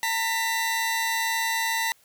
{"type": "tone pair together", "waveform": "sawtooth", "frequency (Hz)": [908.4, 1975.5], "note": ["A#5", "B6"], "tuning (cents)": [-45, 0], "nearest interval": "octave + minor second", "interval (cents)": 1345, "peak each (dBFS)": -23, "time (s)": [0.03, 1.92], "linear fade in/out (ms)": 0, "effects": ["white hiss -60 dBFS RMS until 2.04 s"]}